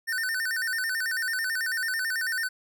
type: tone with vibrato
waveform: square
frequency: 1654 Hz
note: G#6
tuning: 8 cents flat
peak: -27 dBFS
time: 0.07-2.49 s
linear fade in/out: 20 ms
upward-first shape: square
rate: 9.1 Hz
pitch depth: 160 cents each way
effects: none